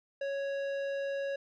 sine tone with tanh clipping, 554.4 Hz, C#5, in tune, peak -34 dBFS, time 0.21-1.36 s, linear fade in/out 5 ms, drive 13 dB, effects none

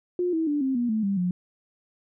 sine tone with pitch steps, 356.5 / 323.2 / 292.9 / 265.5 / 240.7 / 218.2 / 197.78 / 179.28 Hz, F4 / E4 / D4 / C4 / B3 / A3 / G3 / F3, +36 / -34 / -5 / +25 / -44 / -14 / +16 / +46 cents, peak -22 dBFS, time 0.19-1.31 s, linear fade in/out 2 ms, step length 140 ms, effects none

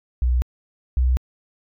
sine tone pair in turn, 61.74 / 63.29 Hz, B1 / B1, 0 / +43 cents, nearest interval unison, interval 43 cents, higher second, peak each -15 / -14 dBFS, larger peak second, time 0.22-0.42 / 0.97-1.17 s, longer neither, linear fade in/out 0 ms, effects tanh soft clip ceiling -10 dBFS

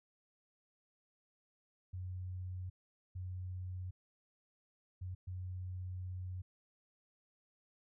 sine tone bursts at uneven times, 91.6 Hz, F#2, 17 cents flat, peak -40 dBFS, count 4, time 1.93-2.7 / 3.15-3.91 / 5.01-5.15 / 5.27-6.42 s, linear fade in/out 10 ms, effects none

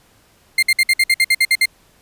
35% pulse tone bursts, 2104 Hz, C7, 9 cents sharp, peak -9 dBFS, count 11, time 0.58-1.657 s, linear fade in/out 5 ms, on 47 ms, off 56 ms, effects pink hiss -54 dBFS RMS until 2.01 s + resampled to 32000 Hz

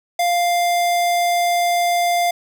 square tone, 698.5 Hz, F5, in tune, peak -16 dBFS, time 0.19-2.31 s, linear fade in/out 5 ms, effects none

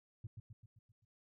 sine tone with echo, 110 Hz, A2, in tune, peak -40 dBFS, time 0.24-0.27 s, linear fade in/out 5 ms, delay 130 ms, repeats 6, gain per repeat -5 dB, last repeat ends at 1.05 s, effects tanh soft clip ceiling -40 dBFS

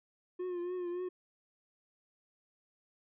triangle tone with vibrato, 356.8 Hz, F4, 37 cents sharp, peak -33 dBFS, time 0.39-1.09 s, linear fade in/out 10 ms, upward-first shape triangle, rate 3.5 Hz, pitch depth 54 cents each way, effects resampled to 8000 Hz

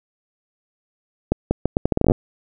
accelerating click train, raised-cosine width 2 ms, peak -3 dBFS, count 14, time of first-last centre 1.32-2.118 s, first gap 190 ms, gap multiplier 0.77, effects none

